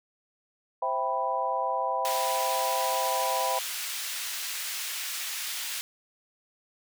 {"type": "chord", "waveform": "sine", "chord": "C major seventh", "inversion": "none", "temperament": "equal", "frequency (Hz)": [523.3, 659.3, 784, 987.8], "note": ["C5", "E5", "G5", "B5"], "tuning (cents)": [0, 0, 0, 0], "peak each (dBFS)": [-33, -33, -31, -29], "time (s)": [0.82, 3.59], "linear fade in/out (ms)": 5}
{"type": "high-pass noise", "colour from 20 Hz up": "pink", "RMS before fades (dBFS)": -34, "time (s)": [2.05, 5.81], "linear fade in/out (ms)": 0, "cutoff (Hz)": 2200, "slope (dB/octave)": 12}
{"effects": []}